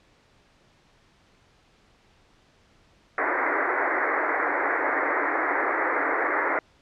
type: band-pass noise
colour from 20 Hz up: white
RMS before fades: -25 dBFS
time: 3.18-6.59 s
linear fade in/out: 2 ms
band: 280 to 2100 Hz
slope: 96 dB/octave
effects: pink hiss -60 dBFS RMS until 6.81 s + low-pass 5000 Hz 12 dB/octave